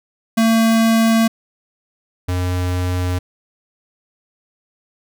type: tone pair in turn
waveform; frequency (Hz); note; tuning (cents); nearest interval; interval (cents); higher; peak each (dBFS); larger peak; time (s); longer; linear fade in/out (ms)
square; 225.7 / 90.24; A3 / F#2; +44 / -43; octave + major third; 1587; first; -12 / -18; first; 0.37-1.28 / 2.28-3.19; neither; 10
effects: none